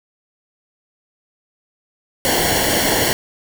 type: noise with comb filter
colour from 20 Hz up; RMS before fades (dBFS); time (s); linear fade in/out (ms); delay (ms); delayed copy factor
pink; -17; 2.25-3.13; 0; 0.8; -0.75
effects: none